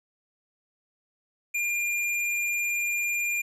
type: tone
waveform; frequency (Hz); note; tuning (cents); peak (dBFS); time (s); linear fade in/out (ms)
square; 2403; D7; +39; -26; 1.54-3.42; 10
effects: resampled to 32000 Hz